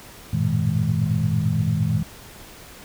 sine tone cluster, 95.3 / 109.4 / 118.1 / 158.8 / 208 Hz, G2 / A2 / A#2 / D#3 / G#3, -48 / -9 / +23 / +36 / +3 cents, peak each -28 / -26 / -24 / -22 / -28 dBFS, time 0.33-2.03 s, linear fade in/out 5 ms, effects pink hiss -43 dBFS RMS until 2.84 s

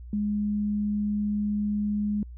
sine tone, 207.7 Hz, G#3, in tune, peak -24 dBFS, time 0.13-2.23 s, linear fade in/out 2 ms, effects added 60 Hz sine -39 dBFS peak until 2.37 s

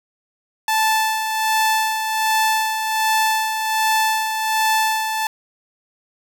sawtooth tone with tremolo, 877 Hz, A5, 6 cents flat, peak -11 dBFS, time 0.68-5.27 s, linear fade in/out 2 ms, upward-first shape sine, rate 1.3 Hz, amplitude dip 50%, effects none

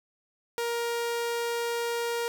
sawtooth tone, 470 Hz, A#4, 14 cents sharp, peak -24 dBFS, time 0.58-2.28 s, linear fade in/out 0 ms, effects none

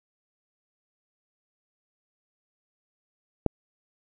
click, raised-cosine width 2 ms, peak -8 dBFS, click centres 3.463 s, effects none

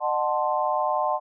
sine chord, D# diminished seventh, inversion none, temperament equal with one note detuned, 609.1 / 740 / 880 / 1046.5 Hz, D#5 / F#5 / A5 / C6, -37 / 0 / 0 / 0 cents, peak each -27 dBFS, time 0-1.2 s, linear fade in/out 50 ms, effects none

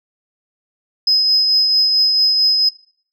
sine tone with tremolo, 5070 Hz, D#8, 32 cents sharp, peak -8 dBFS, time 1.07-2.69 s, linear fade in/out 5 ms, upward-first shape triangle, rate 4.5 Hz, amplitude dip 40%, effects noise-tail reverb RT60 0.5 s tail -19 dB re dry + tanh soft clip ceiling -5 dBFS

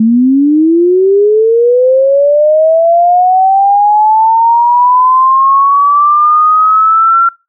sine linear sweep, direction up, 216.9 to 1370 Hz, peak -4 dBFS, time 0-7.29 s, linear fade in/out 5 ms, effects noise-tail reverb RT60 0.3 s tail -26 dB re dry

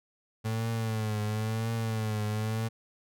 35% pulse tone with vibrato, 110 Hz, A2, in tune, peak -27 dBFS, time 0.44-2.69 s, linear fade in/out 20 ms, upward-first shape triangle, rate 0.97 Hz, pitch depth 75 cents each way, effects none

